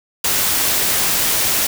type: noise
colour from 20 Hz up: white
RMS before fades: -17 dBFS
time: 0.24-1.67 s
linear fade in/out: 5 ms
effects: none